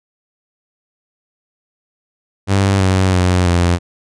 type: tone with pitch steps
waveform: sawtooth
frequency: 98 / 94.23 / 90.6 / 87.11 Hz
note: G2 / F#2 / F#2 / F2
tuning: 0 / +32 / -36 / -4 cents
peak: -7 dBFS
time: 2.47-3.79 s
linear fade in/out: 50 ms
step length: 330 ms
effects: resampled to 22050 Hz